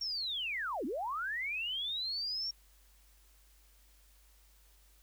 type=linear two-way sweep; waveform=sine; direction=down then up; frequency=5588 to 227.5 to 5588 Hz; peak=-34 dBFS; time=0.01-2.51 s; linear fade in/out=5 ms; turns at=0.85 s; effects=added 50 Hz sine -62 dBFS peak until 5.02 s + white hiss -67 dBFS RMS until 5.02 s